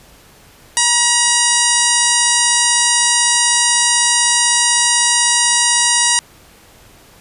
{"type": "harmonic tone", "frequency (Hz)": 956, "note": "A#5", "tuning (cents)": 43, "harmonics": [1, 2, 3, 4, 5, 6, 7, 8, 9, 10], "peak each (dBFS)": [-21, -20, -22, -22, -21, -18, -22, -20, -23, -18], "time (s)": [0.77, 6.19], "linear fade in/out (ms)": 0, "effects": ["pink hiss -45 dBFS RMS until 7.2 s", "resampled to 32000 Hz"]}